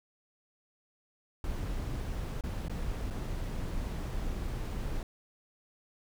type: noise with dropouts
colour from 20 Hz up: brown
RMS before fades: -35 dBFS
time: 1.44-5.03 s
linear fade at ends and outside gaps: 2 ms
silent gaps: 2.41-2.437 / 2.683-2.696 / 3.103-3.107 s
effects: none